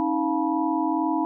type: tone cluster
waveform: sine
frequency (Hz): 274.9 / 317.1 / 700 / 868 / 972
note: C#4 / D#4 / F5 / A5 / B5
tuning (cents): -14 / +33 / +4 / -24 / -28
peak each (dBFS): -28 / -24 / -31 / -31 / -28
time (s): 0-1.25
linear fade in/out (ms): 0
effects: none